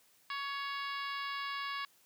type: harmonic tone with a mistuned harmonic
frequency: 560 Hz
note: C#5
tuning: 18 cents sharp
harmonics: 2 / 3 / 4 / 5 / 6 / 7 / 8 / 9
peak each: -39 / -43 / -45 / -47 / -49 / -50 / -51 / -52 dBFS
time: 0.3-1.85 s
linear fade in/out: 2 ms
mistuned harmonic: 4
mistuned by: -17 cents
effects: white hiss -67 dBFS RMS until 2.05 s + high-pass 100 Hz 12 dB/octave